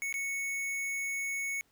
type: tone with dropouts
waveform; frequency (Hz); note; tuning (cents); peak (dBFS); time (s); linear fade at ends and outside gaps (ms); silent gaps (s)
square; 2213; C#7; -3; -33; 0.02-1.61; 0; 0.126-0.141
effects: pink hiss -70 dBFS RMS until 1.71 s